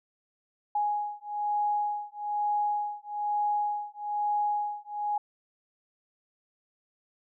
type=beating tone pair; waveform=sine; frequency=830.6 / 831.7 Hz; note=G#5 / G#5; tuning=0 / +2 cents; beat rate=1.1 Hz; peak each=-30 dBFS; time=0.75-5.18 s; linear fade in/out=5 ms; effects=none